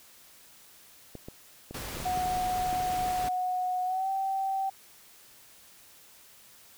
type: clicks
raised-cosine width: 2 ms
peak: -27 dBFS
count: 10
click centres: 1.153 / 1.285 / 1.71 / 1.97 / 2.002 / 2.175 / 2.257 / 2.37 / 2.729 / 2.803 s
type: noise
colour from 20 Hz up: pink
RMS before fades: -38 dBFS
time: 1.74-3.29 s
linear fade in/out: 5 ms
type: tone with pitch glide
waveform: sine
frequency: 733 to 774.3 Hz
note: F#5 to G5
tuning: -16 to -22 cents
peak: -27 dBFS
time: 2.05-4.7 s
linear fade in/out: 10 ms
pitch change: +94 cents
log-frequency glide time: 3.85-4.09 s
effects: white hiss -55 dBFS RMS until 6.77 s